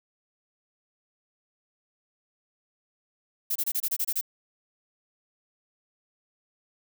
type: noise bursts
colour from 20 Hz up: violet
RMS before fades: -27 dBFS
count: 9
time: 3.5-4.212 s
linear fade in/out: 10 ms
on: 56 ms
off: 26 ms
effects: none